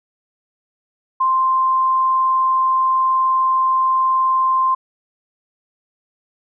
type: tone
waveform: sine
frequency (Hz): 1046.5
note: C6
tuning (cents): 0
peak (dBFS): -13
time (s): 1.2-4.75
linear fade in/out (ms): 10
effects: none